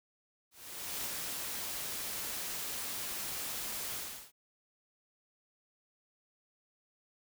white noise with ADSR envelope, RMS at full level -37 dBFS, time 0.51-4.32 s, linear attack 550 ms, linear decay 7 ms, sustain -2 dB, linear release 370 ms, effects none

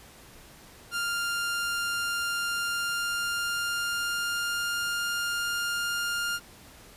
sawtooth tone with pitch glide, 1398 to 1406.1 Hz, F6 to F6, +1 to +11 cents, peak -24 dBFS, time 0.91-6.4 s, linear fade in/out 50 ms, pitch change +10 cents, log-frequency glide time 2.57-4.85 s, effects pink hiss -51 dBFS RMS until 6.96 s + resampled to 32000 Hz

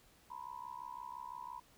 sine tone with amplitude modulation, 976 Hz, B5, 21 cents flat, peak -40 dBFS, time 0.3-1.6 s, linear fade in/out 10 ms, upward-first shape sine, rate 65.9 Hz, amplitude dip 100%, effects pink hiss -66 dBFS RMS until 1.77 s

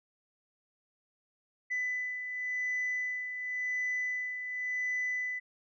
sine beating tone pair, 1998 / 1998.92 Hz, B6 / B6, +20 / +20 cents, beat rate 0.92 Hz, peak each -31 / -39 dBFS, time 1.7-5.4 s, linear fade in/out 20 ms, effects tanh soft clip ceiling -27 dBFS

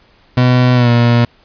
30% pulse tone with pitch glide, 125.2 to 119 Hz, B2 to A#2, +24 to +36 cents, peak -5 dBFS, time 0.37-1.25 s, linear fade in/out 5 ms, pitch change -88 cents, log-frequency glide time 0.74-0.9 s, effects pink hiss -50 dBFS RMS until 1.44 s + resampled to 11025 Hz

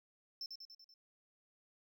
triangle tone with echo, 5330 Hz, E8, 18 cents sharp, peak -40 dBFS, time 0.41-0.46 s, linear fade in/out 2 ms, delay 96 ms, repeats 5, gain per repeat -4 dB, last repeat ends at 0.94 s, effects none

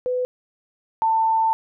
sine tone pair in turn, 501 / 892.7 Hz, B4 / A5, +25 / +25 cents, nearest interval minor seventh, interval 1000 cents, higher second, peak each -20 / -16 dBFS, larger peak second, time 0.06-0.25 / 1.02-1.53 s, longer second, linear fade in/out 0 ms, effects none

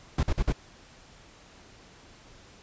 brown noise bursts, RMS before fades -24 dBFS, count 4, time 0.18-0.525 s, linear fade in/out 5 ms, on 51 ms, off 47 ms, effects pink hiss -53 dBFS RMS until 2.62 s + resampled to 16000 Hz

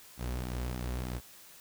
sawtooth tone with flanger, 61.74 Hz, B1, in tune, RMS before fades -36 dBFS, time 0.17-1.21 s, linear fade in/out 50 ms, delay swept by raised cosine 1.8 to 6.7 ms, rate 3.3 Hz, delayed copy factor -0.55, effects white hiss -54 dBFS RMS until 1.6 s

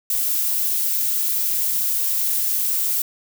violet noise, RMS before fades -21 dBFS, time 0.1-3.02 s, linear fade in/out 2 ms, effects none

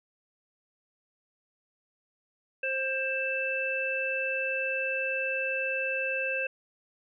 harmonic tone, 529 Hz, C5, 19 cents sharp, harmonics 1 / 3 / 5, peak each -33 / -34 / -30 dBFS, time 2.63-6.47 s, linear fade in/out 5 ms, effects none

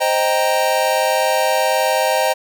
square chord, C minor seventh, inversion none, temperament equal, 523.3 / 622.3 / 784 / 932.3 Hz, C5 / Eb5 / G5 / Bb5, 0 / 0 / 0 / 0 cents, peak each -21 / -20 / -21 / -22 dBFS, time 0-2.34 s, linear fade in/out 20 ms, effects none

